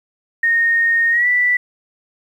sine tone with pitch glide, 1849 to 1970.3 Hz, A#6 to B6, -15 to -5 cents, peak -12 dBFS, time 0.43-1.57 s, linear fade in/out 5 ms, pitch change +110 cents, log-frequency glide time 1.11-1.27 s, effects 8-bit

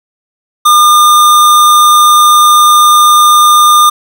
square tone, 1208 Hz, D6, 48 cents sharp, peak -3 dBFS, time 0.65-3.9 s, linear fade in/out 10 ms, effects none

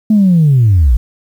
sine linear sweep, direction down, 220.4 to 50.2 Hz, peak -4 dBFS, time 0.1-0.97 s, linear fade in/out 5 ms, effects tanh soft clip ceiling -2 dBFS + 7-bit

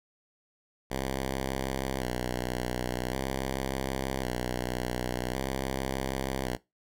5% pulse tone with vibrato, 64 Hz, C2, 38 cents flat, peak -19 dBFS, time 0.9-6.57 s, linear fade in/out 20 ms, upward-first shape square, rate 0.45 Hz, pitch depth 60 cents each way, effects noise-tail reverb RT60 0.2 s tail -20 dB re dry

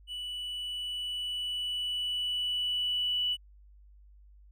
triangle tone with level ramp, 2960 Hz, F#7, in tune, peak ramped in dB -34 to -23 dBFS, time 0.07-3.37 s, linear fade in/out 50 ms, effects tanh soft clip ceiling -25 dBFS + added 50 Hz sine -53 dBFS peak until 4.51 s

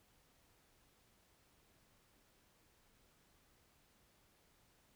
silence, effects pink hiss -72 dBFS RMS until 4.95 s

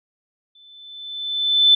sine tone with exponential growth, 3520 Hz, A7, in tune, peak -8 dBFS, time 0.55-1.75 s, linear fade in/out 5 ms, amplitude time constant 260 ms, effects none

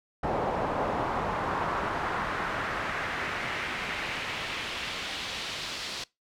brown noise with band-pass filter sweep, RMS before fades -32 dBFS, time 0.23-6.04 s, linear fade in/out 5 ms, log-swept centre 720 to 4400 Hz, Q 1.5, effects noise-tail reverb RT60 0.2 s tail -22 dB re dry

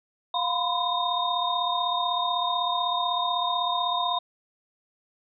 sine tone cluster, 705 / 991 / 1027 / 3688 Hz, F5 / B5 / C6 / A#7, +16 / +6 / -33 / -19 cents, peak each -29 dBFS, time 0.34-4.19 s, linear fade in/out 5 ms, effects none

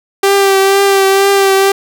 sawtooth tone with vibrato, 392 Hz, G4, in tune, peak -3 dBFS, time 0.23-1.72 s, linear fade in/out 5 ms, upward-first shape triangle, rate 2.1 Hz, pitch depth 28 cents each way, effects none

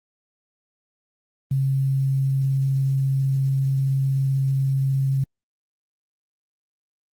sine tone with quantisation, 135.3 Hz, C#3, 42 cents flat, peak -18 dBFS, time 1.51-5.24 s, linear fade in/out 5 ms, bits 8, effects Opus 24 kbps

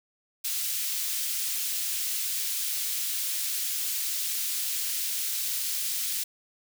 white high-pass noise, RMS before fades -30 dBFS, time 0.44-6.24 s, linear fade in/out 10 ms, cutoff 2900 Hz, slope 12 dB/octave, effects none

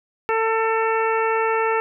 harmonic tone, 447.2 Hz, A4, 28 cents sharp, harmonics 1 / 2 / 3 / 4 / 5 / 6, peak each -21 / -23 / -25 / -29 / -31 / -32 dBFS, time 0.29-1.8 s, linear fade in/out 0 ms, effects none

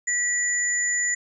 sine tone pair together, 1947 / 6995 Hz, B6 / A8, -25 / -11 cents, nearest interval octave + minor seventh, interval 2214 cents, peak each -24 dBFS, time 0.07-1.15 s, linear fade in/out 10 ms, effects none

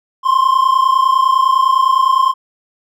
triangle tone pair together, 1042 / 1071.9 Hz, C6 / C6, -7 / +42 cents, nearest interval unison, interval 49 cents, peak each -10 / -11 dBFS, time 0.23-2.34 s, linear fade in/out 50 ms, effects none

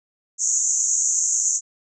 white band-pass noise, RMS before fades -21 dBFS, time 0.38-1.61 s, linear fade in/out 50 ms, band 6300 to 7200 Hz, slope 96 dB/octave, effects none

